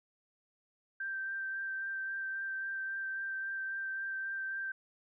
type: tone with vibrato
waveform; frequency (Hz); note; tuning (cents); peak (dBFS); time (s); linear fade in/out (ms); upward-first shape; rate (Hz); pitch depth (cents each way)
sine; 1568; G6; 0; -35; 1-4.72; 5; sine; 3.7; 13
effects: none